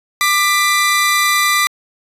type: tone pair together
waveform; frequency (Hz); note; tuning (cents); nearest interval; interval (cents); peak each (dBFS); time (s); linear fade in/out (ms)
sawtooth; 1188.1 / 1990; D6 / B6; +20 / +13; major sixth; 893; -11; 0.21-1.67; 0
effects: resampled to 32000 Hz